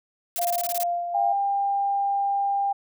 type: noise bursts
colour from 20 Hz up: blue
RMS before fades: -29 dBFS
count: 9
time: 0.36-0.833 s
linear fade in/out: 0 ms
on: 33 ms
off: 22 ms
type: tone with tremolo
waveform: sine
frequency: 696 Hz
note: F5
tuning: 6 cents flat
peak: -22 dBFS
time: 0.38-1.33 s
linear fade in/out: 10 ms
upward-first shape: sine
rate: 2.5 Hz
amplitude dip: 45%
type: tone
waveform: sine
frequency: 798 Hz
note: G5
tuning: 31 cents sharp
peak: -21 dBFS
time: 1.14-2.73 s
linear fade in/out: 10 ms
effects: none